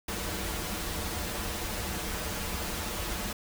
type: noise with comb filter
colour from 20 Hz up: pink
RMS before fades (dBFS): -34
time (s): 0.08-3.33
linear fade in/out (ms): 5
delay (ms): 7.5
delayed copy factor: -0.65
effects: none